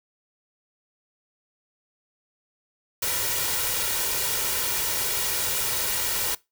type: noise with comb filter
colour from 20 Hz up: white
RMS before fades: -26 dBFS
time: 3.02-6.35 s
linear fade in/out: 5 ms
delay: 2.1 ms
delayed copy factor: +0.55
effects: noise-tail reverb RT60 0.2 s tail -20 dB re dry